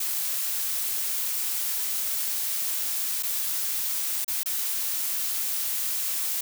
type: noise with dropouts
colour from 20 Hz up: blue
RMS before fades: -28 dBFS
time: 0-6.41 s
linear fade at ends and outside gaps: 5 ms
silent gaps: 3.226-3.232 / 4.246-4.279 / 4.433-4.458 s
effects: none